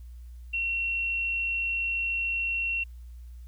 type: tone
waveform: sine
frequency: 2727 Hz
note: F7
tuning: 42 cents flat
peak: -26 dBFS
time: 0.53-2.84 s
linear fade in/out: 10 ms
effects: added 60 Hz sine -41 dBFS peak until 3.47 s + white hiss -68 dBFS RMS until 3.47 s